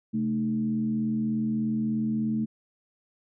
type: tone with frequency modulation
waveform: sine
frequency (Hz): 220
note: A3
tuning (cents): 0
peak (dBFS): -24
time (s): 0.13-2.46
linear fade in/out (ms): 20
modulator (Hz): 83.3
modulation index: 0.58
effects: none